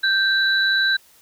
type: tone pair together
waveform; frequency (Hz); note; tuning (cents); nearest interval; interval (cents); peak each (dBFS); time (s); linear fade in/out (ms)
sine; 1568 / 3951; G6 / B7; 0 / 0; octave + major third; 1600; -17 / -21; 0.03-0.97; 10
effects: white hiss -53 dBFS RMS until 1.21 s